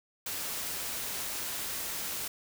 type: noise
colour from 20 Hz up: white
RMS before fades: -36 dBFS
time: 0.26-2.28 s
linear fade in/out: 5 ms
effects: none